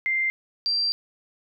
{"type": "tone pair in turn", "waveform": "sine", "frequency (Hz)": [2093, 4715], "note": ["C7", "D8"], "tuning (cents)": [0, 6], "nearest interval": "octave + major second", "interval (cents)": 1406, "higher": "second", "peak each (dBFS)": -21, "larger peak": "neither", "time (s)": [[0.06, 0.3], [0.66, 0.92]], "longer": "second", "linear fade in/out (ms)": 0, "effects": []}